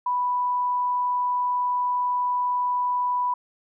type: tone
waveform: sine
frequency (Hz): 987.8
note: B5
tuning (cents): 0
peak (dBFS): -21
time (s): 0.06-3.34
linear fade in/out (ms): 5
effects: none